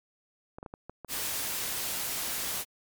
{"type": "clicks", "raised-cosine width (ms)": 1, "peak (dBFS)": -27, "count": 6, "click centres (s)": [0.585, 0.629, 0.662, 0.739, 0.896, 1.047]}
{"type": "noise", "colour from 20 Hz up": "white", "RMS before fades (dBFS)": -33, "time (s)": [1.08, 2.65], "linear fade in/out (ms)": 50}
{"effects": ["MP3 96 kbps"]}